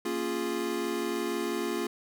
square chord, Bb minor seventh, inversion none, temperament equal, 233.1 / 277.2 / 349.2 / 415.3 Hz, Bb3 / Db4 / F4 / Ab4, 0 / 0 / 0 / 0 cents, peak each -37 / -38 / -33 / -36 dBFS, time 0.05-1.87 s, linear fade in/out 5 ms, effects none

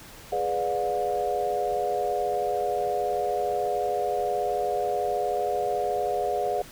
sine chord, G# diminished seventh, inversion none, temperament equal with one note detuned, 415.3 / 493.9 / 587.3 / 716.8 Hz, G#4 / B4 / D5 / F5, 0 / 0 / 0 / +45 cents, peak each -30 / -31 / -31 / -27 dBFS, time 0.32-6.62 s, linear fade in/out 5 ms, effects pink hiss -46 dBFS RMS until 6.71 s

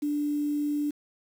sine tone with quantisation, 293.7 Hz, D4, in tune, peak -25 dBFS, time 0.02-0.91 s, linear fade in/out 10 ms, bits 8, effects none

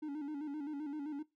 triangle tone with vibrato, 293.7 Hz, D4, in tune, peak -36 dBFS, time 0.02-1.23 s, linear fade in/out 10 ms, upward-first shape square, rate 7.7 Hz, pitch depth 72 cents each way, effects noise-tail reverb RT60 0.2 s tail -19 dB re dry

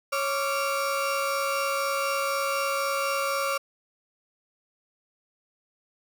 35% pulse tone cluster, 552 / 1168 / 1381 Hz, C#5 / D6 / F6, -7 / -10 / -20 cents, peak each -27 / -28 / -29 dBFS, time 0.12-3.58 s, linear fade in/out 10 ms, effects none

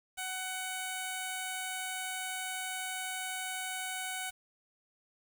5% pulse tone with notch filter, 748 Hz, F#5, 19 cents sharp, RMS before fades -38 dBFS, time 0.17-4.31 s, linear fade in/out 20 ms, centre 5100 Hz, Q 0.92, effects 9-bit

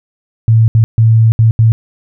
sine tone bursts at uneven times, 112.6 Hz, A2, 40 cents sharp, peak -4 dBFS, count 5, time 0.48-0.68 / 0.75-0.84 / 0.98-1.32 / 1.39-1.51 / 1.59-1.72 s, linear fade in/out 0 ms, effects none

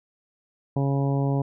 harmonic tone, 138.59 Hz, C#3, in tune, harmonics 1 / 2 / 3 / 4 / 5 / 6 / 7, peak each -22 / -28 / -32 / -34 / -36 / -38 / -39 dBFS, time 0.76-1.42 s, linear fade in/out 5 ms, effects none

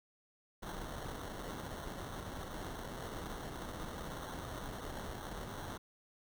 pink noise with sample-and-hold, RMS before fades -44 dBFS, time 0.62-5.78 s, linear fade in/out 10 ms, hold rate 2450 Hz, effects none

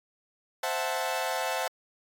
sawtooth chord, F# half-diminished seventh, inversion second, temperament equal, 523.3 / 659.3 / 740 / 880 Hz, C5 / E5 / F#5 / A5, 0 / 0 / 0 / 0 cents, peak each -30 dBFS, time 0.63-1.68 s, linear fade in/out 5 ms, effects AAC 64 kbps

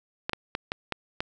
clicks, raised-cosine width 0.3 ms, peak -12 dBFS, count 6, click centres 0.295 / 0.333 / 0.551 / 0.719 / 0.923 / 1.205 s, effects none

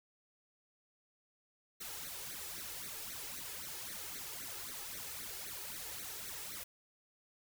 white noise with flanger, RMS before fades -45 dBFS, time 1.8-6.64 s, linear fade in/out 10 ms, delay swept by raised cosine 0.48 to 2.38 ms, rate 3.8 Hz, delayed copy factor +0.9, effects none

